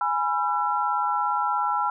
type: chord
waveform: sine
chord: E major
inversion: first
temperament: equal with one note detuned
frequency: 830.6 / 987.8 / 1350.9 Hz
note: G#5 / B5 / E6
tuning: 0 / 0 / +42 cents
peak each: -26 dBFS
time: 0.01-1.9 s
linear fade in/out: 2 ms
effects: none